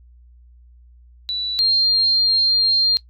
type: tone pair in turn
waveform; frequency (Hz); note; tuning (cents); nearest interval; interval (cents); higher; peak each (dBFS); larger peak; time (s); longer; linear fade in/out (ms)
sine; 3951 / 4199; B7 / C8; 0 / +5; minor second; 105; second; -21 / -13; second; 1.29-1.59 / 1.59-2.97; second; 0
effects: noise-tail reverb RT60 0.1 s tail -18 dB re dry + added 60 Hz sine -45 dBFS peak until 3.09 s